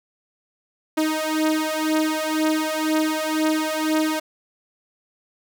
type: beating tone pair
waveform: sawtooth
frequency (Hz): 311.1 / 313.1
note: D#4 / D#4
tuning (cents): 0 / +11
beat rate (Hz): 2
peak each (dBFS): -19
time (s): 0.97-4.2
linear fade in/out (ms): 10
effects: none